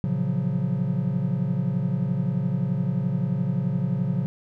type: chord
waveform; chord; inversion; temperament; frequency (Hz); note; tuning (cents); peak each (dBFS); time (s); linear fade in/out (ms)
triangle; Gb major seventh; first; just; 115.62 / 138.75 / 173.43 / 185; Bb2 / Db3 / F3 / Gb3; -14 / +2 / -12 / 0; -29 / -24 / -26 / -26; 0.04-4.26; 0
effects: none